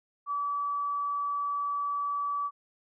sine tone, 1149 Hz, D6, 38 cents flat, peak -28 dBFS, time 0.26-2.51 s, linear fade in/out 50 ms, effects none

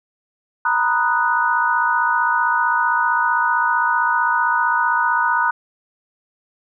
sine chord, B major seventh, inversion third, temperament equal, 932.3 / 987.8 / 1244.5 / 1480 Hz, A#5 / B5 / D#6 / F#6, 0 / 0 / 0 / 0 cents, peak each -20 / -22 / -22 / -19 dBFS, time 0.65-5.51 s, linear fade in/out 5 ms, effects none

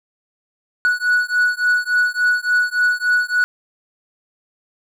triangle beating tone pair, 1469 / 1472.5 Hz, F#6 / F#6, -13 / -9 cents, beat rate 3.5 Hz, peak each -16 dBFS, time 0.85-3.44 s, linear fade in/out 0 ms, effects none

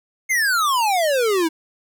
square exponential sweep, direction down, 2161 to 311.1 Hz, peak -17 dBFS, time 0.29-1.49 s, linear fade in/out 20 ms, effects none

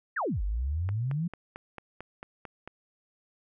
sine exponential two-way sweep, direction down then up, 1975.5 to 46.25 to 179 Hz, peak -27 dBFS, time 0.16-1.28 s, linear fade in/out 10 ms, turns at 0.42 s
click train, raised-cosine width 0.5 ms, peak -25 dBFS, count 9, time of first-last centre 0.89-2.676 s, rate 4.48 Hz
effects none

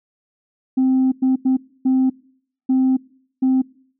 sine tone bursts at uneven times, 260.8 Hz, C4, 5 cents flat, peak -11 dBFS, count 6, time 0.77-1.12 / 1.22-1.36 / 1.45-1.57 / 1.85-2.1 / 2.69-2.97 / 3.42-3.62 s, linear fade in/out 10 ms, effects noise-tail reverb RT60 0.6 s tail -24 dB re dry + tanh soft clip ceiling -11 dBFS

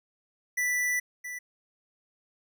square tone pair in turn, 1975.5 / 1975.5 Hz, B6 / B6, 0 / 0 cents, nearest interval unison, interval 0 cents, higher neither, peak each -26 / -36 dBFS, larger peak first, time 0.57-1 / 1.24-1.39 s, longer first, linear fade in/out 10 ms, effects none

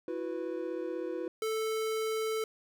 triangle chord, E suspended second, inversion none, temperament equal with one note detuned, 329.6 / 365.7 / 493.9 Hz, E4 / F#4 / B4, 0 / -20 / 0 cents, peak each -36 dBFS, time 0.08-1.28 s, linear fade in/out 2 ms
square tone, 440 Hz, A4, in tune, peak -31 dBFS, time 1.42-2.44 s, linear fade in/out 2 ms
effects none

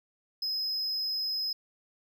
triangle tone, 5090 Hz, D#8, 39 cents sharp, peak -28 dBFS, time 0.42-1.53 s, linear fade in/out 5 ms, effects none

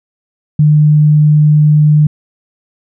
sine tone, 150.8 Hz, D3, 46 cents sharp, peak -4 dBFS, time 0.59-2.07 s, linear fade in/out 5 ms, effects none

